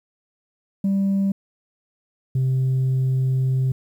sine tone pair in turn, 196 / 130.81 Hz, G3 / C3, 0 / 0 cents, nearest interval perfect fifth, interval 700 cents, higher first, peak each -15 / -15 dBFS, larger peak neither, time 0.84-1.32 / 2.35-3.72 s, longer second, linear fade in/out 5 ms, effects tanh soft clip ceiling -16 dBFS + 9-bit

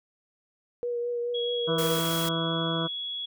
sine tone with vibrato, 479.4 Hz, A#4, 48 cents sharp, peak -27 dBFS, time 0.83-1.99 s, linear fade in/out 0 ms, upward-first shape triangle, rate 4.7 Hz, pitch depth 20 cents each way
sine tone with pitch glide, 3322 to 3357 Hz, G#7 to G#7, 0 to +18 cents, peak -31 dBFS, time 1.34-3.26 s, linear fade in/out 10 ms, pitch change +18 cents, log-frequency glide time 2.15-2.54 s
harmonic tone, 164.81 Hz, E3, in tune, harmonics 1 / 2 / 3 / 4 / 6 / 7 / 8 / 9, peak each -30 / -33 / -35 / -36 / -38 / -38 / -39 / -40 dBFS, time 1.67-2.88 s, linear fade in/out 20 ms
white noise, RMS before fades -34 dBFS, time 1.78-2.29 s, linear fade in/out 5 ms
effects none

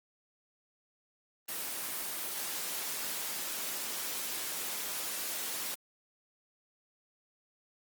white noise, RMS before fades -37 dBFS, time 1.48-5.75 s, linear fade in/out 10 ms, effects high-pass 200 Hz 12 dB/octave + Opus 24 kbps

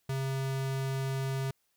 square tone, 134.3 Hz, C3, 46 cents sharp, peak -31 dBFS, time 0.09-1.51 s, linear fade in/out 5 ms, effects white hiss -75 dBFS RMS until 1.76 s

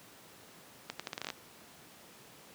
accelerating click train, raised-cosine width 0.2 ms, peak -19 dBFS, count 10, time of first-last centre 0.9-1.302 s, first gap 96 ms, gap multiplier 0.79, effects pink hiss -55 dBFS RMS until 2.54 s + high-pass 150 Hz 12 dB/octave

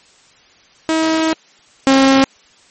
sawtooth tone pair in turn, 320 / 269.1 Hz, D#4 / C4, +49 / +49 cents, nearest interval minor third, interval 300 cents, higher first, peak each -9 / -4 dBFS, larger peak second, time 0.89-1.33 / 1.87-2.24 s, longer first, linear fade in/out 0 ms, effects white hiss -49 dBFS RMS until 2.7 s + MP3 32 kbps

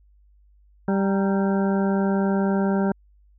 harmonic tone with a mistuned harmonic, 196 Hz, G3, in tune, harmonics 1 / 2 / 3 / 4 / 5 / 7 / 8, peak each -20 / -26 / -30 / -32 / -34 / -37 / -38 dBFS, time 0.88-2.92 s, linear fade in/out 2 ms, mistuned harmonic 5, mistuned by -87 cents, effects added 50 Hz sine -53 dBFS peak until 3.38 s

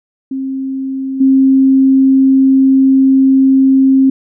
sine tone with level steps, 266.9 Hz, C4, 35 cents sharp, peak -16 / -5 dBFS, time 0.31-4.1 s, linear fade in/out 5 ms, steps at 1.2 s, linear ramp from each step 10 ms, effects none

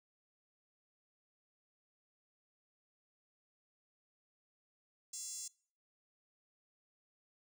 5% pulse tone with high-pass filter, 683 Hz, F5, 39 cents flat, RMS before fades -45 dBFS, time 5.13-5.48 s, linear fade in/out 5 ms, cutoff 6900 Hz, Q 2.7, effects noise-tail reverb RT60 0.5 s tail -24 dB re dry

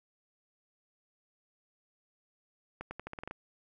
accelerating click train, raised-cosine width 0.5 ms, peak -25 dBFS, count 9, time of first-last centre 2.81-3.311 s, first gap 100 ms, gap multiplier 0.86, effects none

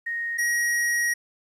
sine / square tone pair in turn, 1864.7 / 1895.1 Hz, A#6 / A#6, 0 / +28 cents, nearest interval unison, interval 28 cents, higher second, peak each -26 / -22 dBFS, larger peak second, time 0.06-0.38 / 0.38-1.14 s, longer second, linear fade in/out 10 ms, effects resampled to 32000 Hz + 10-bit

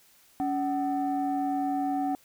sine tone pair together, 281.5 / 751.5 Hz, C#4 / F#5, +27 / +27 cents, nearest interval octave + perfect fourth, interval 1700 cents, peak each -27 dBFS, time 0.4-2.15 s, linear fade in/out 0 ms, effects tanh soft clip ceiling -21 dBFS + white hiss -60 dBFS RMS until 2.24 s

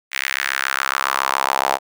sawtooth tone with high-pass filter sweep, 67.2 Hz, C2, 47 cents sharp, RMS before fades -21 dBFS, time 0.11-1.79 s, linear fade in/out 50 ms, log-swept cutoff 2100 to 770 Hz, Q 2.9, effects none

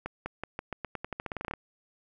accelerating click train, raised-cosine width 0.5 ms, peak -19 dBFS, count 18, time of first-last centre 0.06-1.537 s, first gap 200 ms, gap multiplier 0.88, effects none

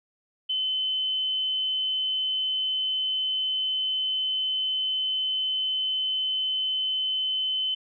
sine tone, 3048 Hz, G7, 49 cents flat, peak -24 dBFS, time 0.49-7.75 s, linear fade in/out 10 ms, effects none

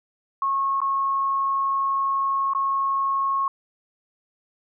sine tone with dropouts, 1092 Hz, C#6, 26 cents flat, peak -20 dBFS, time 0.42-3.48 s, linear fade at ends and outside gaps 2 ms, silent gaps 0.804-0.816 / 2.535-2.549 s, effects none

